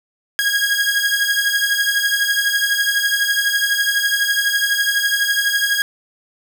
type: beating tone pair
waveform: sawtooth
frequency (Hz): 1636 / 1648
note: G#6 / G#6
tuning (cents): -26 / -14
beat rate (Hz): 12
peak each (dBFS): -15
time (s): 0.39-5.82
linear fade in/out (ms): 0
effects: none